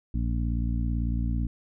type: harmonic tone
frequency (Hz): 58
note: A#1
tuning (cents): -8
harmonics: 1 / 2 / 3 / 4 / 5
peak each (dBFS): -26 / -31 / -37 / -34 / -39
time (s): 0.14-1.47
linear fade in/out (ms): 5
effects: none